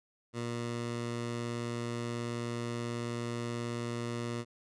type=tone; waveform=15% pulse; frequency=118.6 Hz; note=A#2; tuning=30 cents sharp; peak=-28 dBFS; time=0.33-4.45 s; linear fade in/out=50 ms; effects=resampled to 22050 Hz